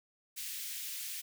white high-pass noise, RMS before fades -41 dBFS, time 0.36-1.22 s, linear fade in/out 20 ms, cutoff 2000 Hz, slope 24 dB/octave, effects none

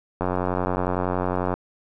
click train, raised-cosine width 1 ms, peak -10 dBFS, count 122, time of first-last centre 0.21-1.54 s, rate 91 Hz, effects none

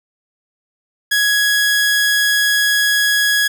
sawtooth tone, 1668 Hz, G#6, 7 cents sharp, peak -9 dBFS, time 1.11-3.48 s, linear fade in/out 10 ms, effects none

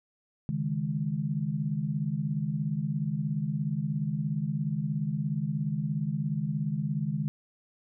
sine chord, C# suspended second, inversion none, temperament equal, 138.59 / 155.56 / 207.7 Hz, C#3 / D#3 / G#3, 0 / 0 / 0 cents, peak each -33 / -30 / -33 dBFS, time 0.49-7.28 s, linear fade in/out 0 ms, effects none

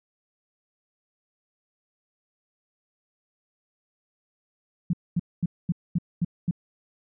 sine tone bursts, 172.6 Hz, F3, 20 cents flat, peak -20 dBFS, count 7, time 4.9-6.511 s, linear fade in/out 5 ms, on 33 ms, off 230 ms, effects none

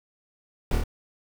brown noise with echo, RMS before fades -22 dBFS, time 0.71-0.76 s, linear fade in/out 2 ms, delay 26 ms, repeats 3, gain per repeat -2 dB, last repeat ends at 0.838 s, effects none

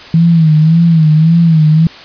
sine tone with vibrato, 161.2 Hz, E3, 38 cents flat, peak -4 dBFS, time 0.14-1.87 s, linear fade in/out 2 ms, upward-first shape sine, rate 1.8 Hz, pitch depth 86 cents each way, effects white hiss -32 dBFS RMS until 2.04 s + resampled to 11025 Hz

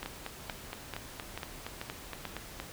two click trains, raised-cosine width 0.3 ms, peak -21 / -21 dBFS, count 6 / 12, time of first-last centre 0.06-2.253 / 0.03-2.6 s, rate 2.28 / 4.28 Hz, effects pink hiss -47 dBFS RMS until 2.72 s

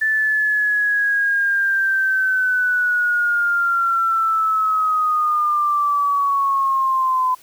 sine linear sweep, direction down, 1760 to 1013 Hz, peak -15 dBFS, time 0.01-7.35 s, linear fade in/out 10 ms, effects white hiss -49 dBFS RMS until 7.42 s

